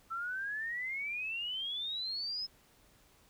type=exponential sweep; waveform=sine; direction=up; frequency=1318.5 to 5200 Hz; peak=-35 dBFS; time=0.1-2.47 s; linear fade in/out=20 ms; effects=pink hiss -65 dBFS RMS until 3.29 s